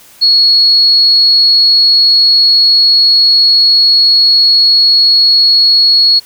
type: tone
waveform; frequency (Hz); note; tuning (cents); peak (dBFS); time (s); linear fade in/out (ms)
sine; 4341; C#8; -37; -4; 0.21-6.2; 20
effects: white hiss -40 dBFS RMS until 6.25 s